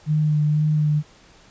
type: tone with vibrato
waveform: sine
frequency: 151.5 Hz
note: D#3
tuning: 46 cents flat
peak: -16 dBFS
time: 0.06-1.03 s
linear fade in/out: 50 ms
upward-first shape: sine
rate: 2 Hz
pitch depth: 20 cents each way
effects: pink hiss -51 dBFS RMS until 1.5 s + resampled to 16000 Hz